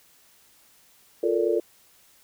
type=chord; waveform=sine; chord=Bb major seventh; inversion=second; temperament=just; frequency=349.6 / 437 / 466.2 / 582.7 Hz; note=F4 / A4 / Bb4 / D5; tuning=+2 / -12 / 0 / -14 cents; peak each=-25 / -25 / -26 / -29 dBFS; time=1.23-1.6 s; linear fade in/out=5 ms; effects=white hiss -58 dBFS RMS until 2.23 s